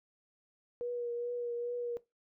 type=tone with vibrato; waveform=sine; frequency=480 Hz; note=B4; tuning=49 cents flat; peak=-34 dBFS; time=0.81-1.97 s; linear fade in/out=0 ms; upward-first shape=triangle; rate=2.4 Hz; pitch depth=25 cents each way; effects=noise-tail reverb RT60 0.2 s tail -18 dB re dry